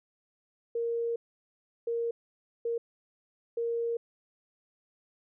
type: tone bursts at uneven times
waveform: sine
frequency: 466.2 Hz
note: A#4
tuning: in tune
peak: -28 dBFS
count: 4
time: 0.75-1.16 / 1.87-2.11 / 2.65-2.78 / 3.57-3.97 s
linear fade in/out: 5 ms
effects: none